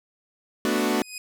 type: chord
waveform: sawtooth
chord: B minor seventh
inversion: third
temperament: equal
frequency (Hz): 220 / 246.9 / 293.7 / 370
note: A3 / B3 / D4 / F#4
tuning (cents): 0 / 0 / 0 / 0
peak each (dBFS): -23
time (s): 0.65-1.02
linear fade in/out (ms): 0
type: tone with exponential growth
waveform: 15% pulse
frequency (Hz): 2502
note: D#7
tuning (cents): +9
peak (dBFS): -24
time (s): 0.81-1.18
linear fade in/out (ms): 2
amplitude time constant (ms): 80
effects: none